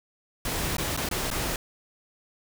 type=noise with dropouts; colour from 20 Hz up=pink; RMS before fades=-29 dBFS; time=0.45-1.56 s; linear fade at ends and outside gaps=2 ms; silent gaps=0.768-0.782 / 0.966-0.974 / 1.089-1.112 / 1.303-1.312 s; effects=none